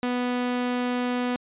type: tone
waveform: sawtooth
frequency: 246.9 Hz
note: B3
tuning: in tune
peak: -20 dBFS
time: 0.03-1.36 s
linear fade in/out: 0 ms
effects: resampled to 8000 Hz